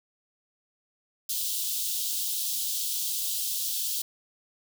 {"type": "high-pass noise", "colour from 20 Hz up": "white", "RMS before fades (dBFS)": -30, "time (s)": [1.29, 4.02], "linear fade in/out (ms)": 5, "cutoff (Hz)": 3100, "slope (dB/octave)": 48, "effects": []}